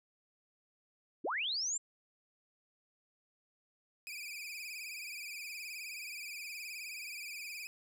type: linear sweep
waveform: sine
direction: up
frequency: 207.7 to 7530 Hz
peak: -33 dBFS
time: 1.24-1.78 s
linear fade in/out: 10 ms
type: tone with vibrato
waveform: sawtooth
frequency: 2423 Hz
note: D#7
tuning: 47 cents flat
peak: -39 dBFS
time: 4.07-7.67 s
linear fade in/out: 0 ms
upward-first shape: triangle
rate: 19 Hz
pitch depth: 110 cents each way
effects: none